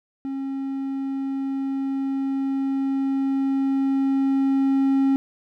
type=tone with level ramp; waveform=triangle; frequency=271.1 Hz; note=C#4; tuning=38 cents flat; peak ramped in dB=-24 to -14 dBFS; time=0.25-5.16 s; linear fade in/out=0 ms; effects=none